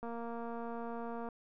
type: click train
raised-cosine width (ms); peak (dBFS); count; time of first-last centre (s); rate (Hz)
1; -30; 294; 0.03-1.288; 233
effects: none